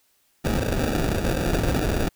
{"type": "noise with sample-and-hold", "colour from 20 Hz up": "pink", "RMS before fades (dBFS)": -23, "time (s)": [0.44, 2.09], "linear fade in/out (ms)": 10, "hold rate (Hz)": 1050, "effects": ["white hiss -65 dBFS RMS until 2.15 s"]}